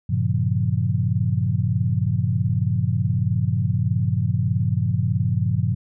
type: chord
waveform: sine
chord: G half-diminished seventh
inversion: none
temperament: equal with one note detuned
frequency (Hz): 98 / 116.54 / 139.8 / 174.61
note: G2 / Bb2 / Db3 / F3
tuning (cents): 0 / 0 / +15 / 0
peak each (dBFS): -23 / -22 / -25 / -26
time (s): 0.09-5.75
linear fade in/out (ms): 10
effects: none